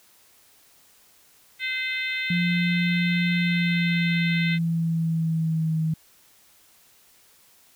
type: harmonic tone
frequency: 515 Hz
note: C5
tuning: 28 cents flat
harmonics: 3 / 4 / 5 / 6 / 7 / 8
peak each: -35 / -27 / -34 / -39 / -34 / -42 dBFS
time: 1.59-4.59 s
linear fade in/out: 50 ms
type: tone with pitch glide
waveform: sine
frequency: 174.61 to 159.2 Hz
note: F3 to D#3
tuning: 0 to +40 cents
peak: -21 dBFS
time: 2.3-5.94 s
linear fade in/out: 5 ms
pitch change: -160 cents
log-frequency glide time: 3.35-5.78 s
effects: white hiss -57 dBFS RMS until 7.75 s